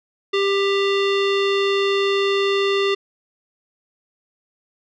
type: tone with low-pass filter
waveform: square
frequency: 395.8 Hz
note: G4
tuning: 17 cents sharp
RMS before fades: -19 dBFS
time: 0.33-2.95 s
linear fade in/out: 10 ms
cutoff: 3500 Hz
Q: 2.9
effects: none